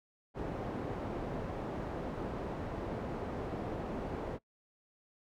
white low-pass noise, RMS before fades -39 dBFS, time 0.34-4.39 s, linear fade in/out 50 ms, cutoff 540 Hz, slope 12 dB/octave, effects noise-tail reverb RT60 0.1 s tail -21 dB re dry

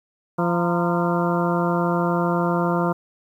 harmonic tone with a mistuned harmonic, 172.6 Hz, F3, 20 cents flat, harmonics 1 / 2 / 3 / 4 / 5 / 6 / 7 / 8, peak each -22 / -25 / -27 / -28 / -29 / -30 / -30 / -31 dBFS, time 0.38-2.93 s, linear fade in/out 10 ms, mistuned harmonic 5, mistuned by +110 cents, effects 9-bit

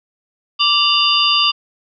sine tone cluster, 1168 / 2782 / 2942 / 3588 / 4778 Hz, D6 / F7 / F#7 / A7 / D8, -10 / -7 / -11 / +33 / +29 cents, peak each -18 dBFS, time 0.59-1.52 s, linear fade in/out 20 ms, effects none

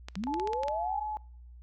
clicks, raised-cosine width 0.2 ms, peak -22 dBFS, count 9, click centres 0.085 / 0.155 / 0.238 / 0.341 / 0.398 / 0.474 / 0.533 / 0.634 / 0.683 s
sine linear sweep, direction up, 174.61 to 864 Hz, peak -32 dBFS, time 0.16-1.04 s, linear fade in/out 10 ms
sine tone with pitch glide, 861 to 853.1 Hz, A5 to G#5, -38 to +46 cents, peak -32 dBFS, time 0.27-1.17 s, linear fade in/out 0 ms, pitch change -16 cents, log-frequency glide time 0.59-0.9 s
effects noise-tail reverb RT60 0.7 s tail -26 dB re dry + added 60 Hz sine -47 dBFS peak until 1.62 s

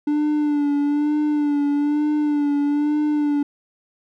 triangle tone with vibrato, 293.7 Hz, D4, in tune, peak -15 dBFS, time 0.07-3.43 s, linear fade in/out 5 ms, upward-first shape sine, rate 1.1 Hz, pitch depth 39 cents each way, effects none

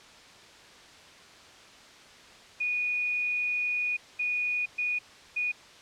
sine tone bursts at uneven times, 2462 Hz, D#7, 19 cents flat, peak -26 dBFS, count 4, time 2.6-3.97 / 4.19-4.66 / 4.78-4.99 / 5.36-5.52 s, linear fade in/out 10 ms, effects white hiss -51 dBFS RMS until 5.81 s + low-pass 5000 Hz 12 dB/octave

